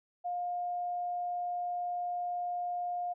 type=tone; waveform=sine; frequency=709 Hz; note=F5; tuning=26 cents sharp; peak=-32 dBFS; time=0.24-3.14 s; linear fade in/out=20 ms; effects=none